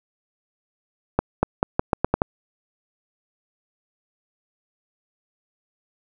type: accelerating click train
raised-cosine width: 1 ms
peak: -3 dBFS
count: 8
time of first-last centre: 1.19-2.219 s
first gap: 240 ms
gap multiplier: 0.83
effects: none